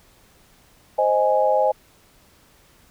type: chord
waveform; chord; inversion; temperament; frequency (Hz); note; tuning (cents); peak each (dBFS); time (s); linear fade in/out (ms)
sine; Ab major; first; equal; 523.3 / 622.3 / 830.6; C5 / Eb5 / Ab5; 0 / 0 / 0; -20; 0.98-1.72; 10
effects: pink hiss -55 dBFS RMS until 2.9 s